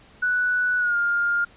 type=tone with pitch glide; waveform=sine; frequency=1480 to 1408.3 Hz; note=F#6 to F6; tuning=0 to +14 cents; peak=-19 dBFS; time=0.22-1.45 s; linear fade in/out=10 ms; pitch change=-86 cents; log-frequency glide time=0.78-0.96 s; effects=pink hiss -52 dBFS RMS until 1.56 s + resampled to 8000 Hz